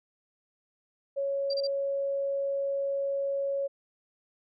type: tone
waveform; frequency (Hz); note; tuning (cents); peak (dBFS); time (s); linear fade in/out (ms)
sine; 554.4; C#5; 0; -27; 1.16-3.68; 20
type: tone bursts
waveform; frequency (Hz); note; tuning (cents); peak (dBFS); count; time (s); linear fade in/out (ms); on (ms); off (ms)
sine; 4718; D8; +7; -32; 3; 1.5-1.671; 5; 37; 30
effects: none